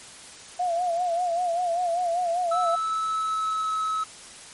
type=tone with vibrato; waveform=sine; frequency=698.5 Hz; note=F5; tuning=in tune; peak=-22 dBFS; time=0.59-2.76 s; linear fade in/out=10 ms; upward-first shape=sine; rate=5.1 Hz; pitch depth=75 cents each way
type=tone with pitch glide; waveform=triangle; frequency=1312 to 1289.5 Hz; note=E6 to E6; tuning=-9 to -39 cents; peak=-22 dBFS; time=2.51-4.04 s; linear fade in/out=10 ms; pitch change=-30 cents; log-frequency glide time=2.63-3.74 s
effects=white hiss -44 dBFS RMS until 4.53 s + MP3 48 kbps